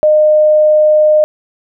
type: tone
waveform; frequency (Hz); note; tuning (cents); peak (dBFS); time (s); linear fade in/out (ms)
sine; 611; D#5; -32; -5; 0.03-1.24; 0
effects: none